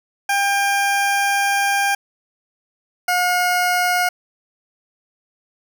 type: tone pair in turn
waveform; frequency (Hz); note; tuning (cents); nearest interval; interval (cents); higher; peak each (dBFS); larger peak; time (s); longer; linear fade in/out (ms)
20% pulse; 799 / 718.2; G5 / F5; +33 / +48; major second; 185; first; -11; neither; 0.29-1.95 / 3.08-4.09; first; 5
effects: none